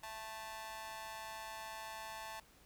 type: tone with amplitude modulation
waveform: sawtooth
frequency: 880 Hz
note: A5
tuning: in tune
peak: -37 dBFS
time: 0.03-2.4 s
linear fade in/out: 5 ms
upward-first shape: sine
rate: 216 Hz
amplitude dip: 100%
effects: added 50 Hz sine -70 dBFS peak until 2.65 s + pink hiss -65 dBFS RMS until 2.65 s